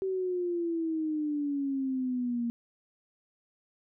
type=exponential sweep; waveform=sine; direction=down; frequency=384.9 to 233.4 Hz; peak=-28 dBFS; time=0.02-2.5 s; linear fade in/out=0 ms; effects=none